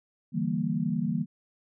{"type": "chord", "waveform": "sine", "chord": "E half-diminished seventh", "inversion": "third", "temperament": "equal", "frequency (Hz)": [146.83, 164.81, 196, 233.1], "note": ["D3", "E3", "G3", "Bb3"], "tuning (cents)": [0, 0, 0, 0], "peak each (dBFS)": [-35, -30, -31, -30], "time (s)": [0.32, 1.26], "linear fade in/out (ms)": 50, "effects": []}